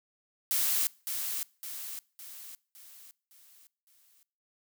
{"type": "noise with echo", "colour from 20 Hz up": "blue", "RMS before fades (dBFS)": -28, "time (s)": [0.51, 0.87], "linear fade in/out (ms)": 0, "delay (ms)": 560, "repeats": 6, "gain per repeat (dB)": -6, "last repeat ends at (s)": 4.23, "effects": ["noise-tail reverb RT60 0.5 s tail -24 dB re dry"]}